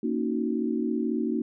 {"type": "chord", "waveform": "sine", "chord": "D# minor seventh", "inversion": "second", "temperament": "equal", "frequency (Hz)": [233.1, 277.2, 311.1, 370], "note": ["A#3", "C#4", "D#4", "F#4"], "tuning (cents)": [0, 0, 0, 0], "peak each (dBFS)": [-28, -32, -30, -32], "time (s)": [0.03, 1.42], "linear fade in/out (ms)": 5, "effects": []}